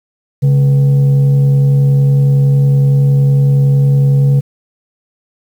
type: tone with frequency modulation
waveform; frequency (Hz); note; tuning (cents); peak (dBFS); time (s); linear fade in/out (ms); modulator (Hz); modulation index
sine; 138.59; C#3; 0; -5; 0.42-4.41; 20; 348; 0.22
effects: tanh soft clip ceiling -3 dBFS + 7-bit